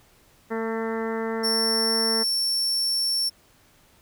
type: harmonic tone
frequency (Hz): 224.7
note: A3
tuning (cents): +37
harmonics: 1 / 2 / 3 / 4 / 5 / 6 / 7 / 8 / 9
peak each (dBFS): -30 / -28 / -38 / -36 / -40 / -39 / -43 / -39 / -43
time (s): 0.5-2.24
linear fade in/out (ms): 20
type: tone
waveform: 40% pulse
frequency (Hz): 5440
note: F8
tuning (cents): -46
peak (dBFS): -21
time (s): 1.43-3.3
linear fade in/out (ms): 20
effects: pink hiss -58 dBFS RMS until 4.01 s